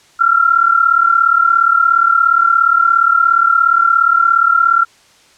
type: tone pair together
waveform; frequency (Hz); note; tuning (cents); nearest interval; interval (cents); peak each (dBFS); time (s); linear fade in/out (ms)
sine; 1348.9 / 1386; E6 / F6; +39 / -14; unison; 47; -11; 0.19-4.85; 20
effects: white hiss -48 dBFS RMS until 5.37 s + low-pass 7000 Hz 12 dB/octave